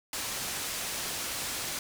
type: low-pass noise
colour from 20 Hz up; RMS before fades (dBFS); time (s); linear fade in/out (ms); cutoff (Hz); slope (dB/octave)
white; -35; 0.13-1.79; 2; 10000; 12
effects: none